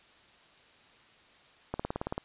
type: click train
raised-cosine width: 1 ms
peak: -18 dBFS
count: 9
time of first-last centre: 1.74-2.18 s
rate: 18.2 Hz
effects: white hiss -59 dBFS RMS until 2.24 s + resampled to 8000 Hz